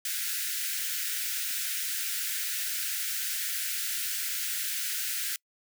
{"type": "high-pass noise", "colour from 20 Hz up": "white", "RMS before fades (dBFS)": -32, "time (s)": [0.05, 5.36], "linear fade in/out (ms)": 2, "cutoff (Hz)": 1400, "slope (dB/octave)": 96, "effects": ["noise-tail reverb RT60 0.1 s tail -26 dB re dry"]}